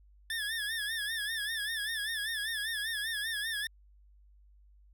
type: tone with vibrato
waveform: 25% pulse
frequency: 1742 Hz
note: A6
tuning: 18 cents flat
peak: -29 dBFS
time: 0.3-3.67 s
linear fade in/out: 2 ms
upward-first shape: sine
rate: 5.1 Hz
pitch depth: 99 cents each way
effects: added 50 Hz sine -57 dBFS peak until 4.93 s